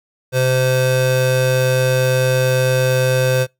square tone pair together, 128.9 / 515.6 Hz, C3 / C5, -26 / -26 cents, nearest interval 2 octaves, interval 2400 cents, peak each -17 dBFS, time 0.32-3.47 s, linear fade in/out 50 ms, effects noise-tail reverb RT60 0.2 s tail -25 dB re dry

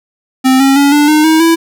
square tone with pitch steps, 261 / 271.5 / 282.3 / 293.6 / 305.4 / 317.6 / 330.4 Hz, C4 / C#4 / C#4 / D4 / D#4 / D#4 / E4, -4 / -36 / +32 / 0 / -32 / +36 / +4 cents, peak -6 dBFS, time 0.44-1.56 s, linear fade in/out 20 ms, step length 160 ms, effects none

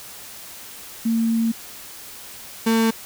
sine / 35% pulse tone pair in turn, 227.5 / 225.4 Hz, A#3 / A3, -42 / +42 cents, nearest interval unison, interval 16 cents, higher first, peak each -17 / -14 dBFS, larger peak second, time 1.05-1.52 / 2.66-2.91 s, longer first, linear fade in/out 10 ms, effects white hiss -39 dBFS RMS until 3.05 s

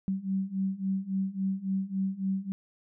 sine beating tone pair, 190.3 / 193.9 Hz, F#3 / G3, +49 / -19 cents, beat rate 3.6 Hz, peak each -32 / -30 dBFS, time 0.08-2.52 s, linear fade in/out 0 ms, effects none

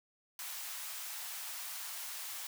white high-pass noise, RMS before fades -43 dBFS, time 0.39-2.47 s, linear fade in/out 2 ms, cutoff 730 Hz, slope 24 dB/octave, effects none

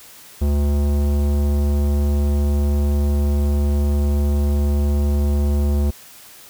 sine tone with tanh clipping, 72.2 Hz, D2, 29 cents flat, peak -17 dBFS, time 0.41-5.91 s, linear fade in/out 10 ms, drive 17 dB, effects white hiss -43 dBFS RMS until 6.49 s

